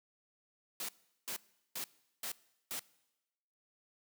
white noise bursts, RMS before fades -40 dBFS, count 5, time 0.8-2.795 s, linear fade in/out 2 ms, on 87 ms, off 390 ms, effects noise-tail reverb RT60 1.0 s tail -22 dB re dry + high-pass 150 Hz 12 dB/octave

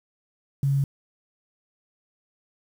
sine tone with quantisation, 138.6 Hz, C#3, in tune, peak -19 dBFS, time 0.63-0.84 s, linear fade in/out 2 ms, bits 8, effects none

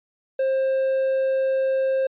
triangle tone, 531 Hz, C5, 25 cents sharp, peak -17 dBFS, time 0.39-2.07 s, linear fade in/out 5 ms, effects resampled to 8000 Hz

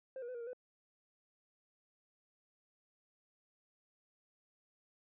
sine tone with pitch steps, 525 / 478.5 / 505 / 474 / 465.8 / 501 Hz, C5 / A#4 / B4 / A#4 / A#4 / B4, +6 / +45 / +39 / +29 / -1 / +25 cents, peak -39 dBFS, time 0.16-0.532 s, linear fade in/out 2 ms, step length 62 ms, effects tanh soft clip ceiling -41 dBFS

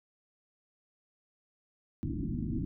white low-pass noise, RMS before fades -34 dBFS, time 2.03-2.65 s, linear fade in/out 0 ms, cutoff 330 Hz, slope 96 dB/octave, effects none

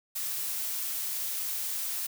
blue noise, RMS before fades -33 dBFS, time 0.15-2.07 s, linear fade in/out 10 ms, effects none

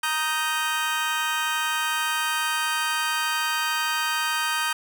25% pulse chord, Eb major, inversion second, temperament just, 933.4 / 1244.5 / 1555.6 Hz, Bb5 / Eb6 / G6, +2 / 0 / -14 cents, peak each -25 / -24 / -23 dBFS, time 0.03-4.73 s, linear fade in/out 5 ms, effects none

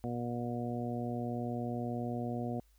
harmonic tone, 120.2 Hz, B2, 46 cents flat, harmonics 1 / 2 / 3 / 4 / 5 / 6, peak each -39 / -37 / -44 / -44 / -45 / -43 dBFS, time 0.04-2.6 s, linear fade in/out 0 ms, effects added 51 Hz sine -63 dBFS peak until 2.78 s + white hiss -73 dBFS RMS until 2.78 s

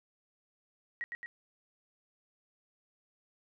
sine tone with echo, 1900 Hz, A#6, 33 cents sharp, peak -34 dBFS, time 1.01-1.04 s, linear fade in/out 0 ms, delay 110 ms, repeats 2, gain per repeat -3 dB, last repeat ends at 1.26 s, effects none

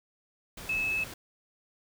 sine tone in noise, 2598 Hz, E7, 26 cents flat, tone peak -27 dBFS, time 0.69-1.04 s, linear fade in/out 5 ms, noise pink, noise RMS -43 dBFS, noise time 0.57-1.14 s, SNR +13 dB, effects none

